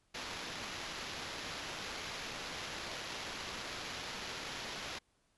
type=noise with sample-and-hold; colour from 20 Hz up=white; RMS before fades=-43 dBFS; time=0.14-4.99 s; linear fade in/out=10 ms; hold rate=8820 Hz; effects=pink hiss -75 dBFS RMS until 5.37 s + resampled to 24000 Hz